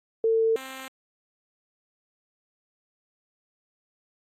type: tone pair in turn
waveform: sine / 5% pulse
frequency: 449.3 / 263.9 Hz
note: A4 / C4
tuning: +36 / +15 cents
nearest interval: major sixth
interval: 921 cents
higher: first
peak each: -19 / -26 dBFS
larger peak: first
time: 0.24-0.56 / 0.56-0.88 s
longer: neither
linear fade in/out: 2 ms
effects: AAC 48 kbps